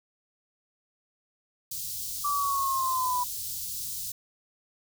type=band-stop noise; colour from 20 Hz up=white; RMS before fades=-35 dBFS; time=1.71-4.12 s; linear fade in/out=5 ms; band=140 to 4200 Hz; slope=24 dB/octave
type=exponential sweep; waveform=sine; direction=down; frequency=1168 to 982 Hz; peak=-25 dBFS; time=2.24-3.24 s; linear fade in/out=10 ms
effects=none